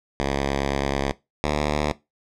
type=tone pair in turn; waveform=5% pulse; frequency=69.3 / 74.3 Hz; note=C#2 / D2; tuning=0 / +21 cents; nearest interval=minor second; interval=121 cents; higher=second; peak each=-11 / -10 dBFS; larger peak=second; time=0.2-1.12 / 1.44-1.92 s; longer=first; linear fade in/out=0 ms; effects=noise-tail reverb RT60 0.2 s tail -18 dB re dry + low-pass 6000 Hz 12 dB/octave